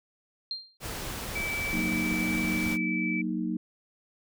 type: tone with exponential decay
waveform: sine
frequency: 4186 Hz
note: C8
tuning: in tune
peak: -28 dBFS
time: 0.51-0.77 s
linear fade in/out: 1 ms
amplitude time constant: 56 ms
type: noise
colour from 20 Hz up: pink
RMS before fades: -36 dBFS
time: 0.8-2.78 s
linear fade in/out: 50 ms
type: tone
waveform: sine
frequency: 2310 Hz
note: D7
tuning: 29 cents flat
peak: -30 dBFS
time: 1.35-3.22 s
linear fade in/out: 10 ms
type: chord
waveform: sine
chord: D# minor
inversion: first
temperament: equal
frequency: 185 / 233.1 / 311.1 Hz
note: F#3 / A#3 / D#4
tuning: 0 / 0 / 0 cents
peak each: -32 dBFS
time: 1.73-3.57 s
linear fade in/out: 2 ms
effects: none